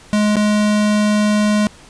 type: tone with dropouts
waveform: square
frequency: 210 Hz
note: G#3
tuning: 19 cents sharp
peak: -13 dBFS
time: 0.13-1.67 s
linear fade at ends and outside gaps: 0 ms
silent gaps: 0.357-0.367 s
effects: pink hiss -43 dBFS RMS until 1.89 s + resampled to 22050 Hz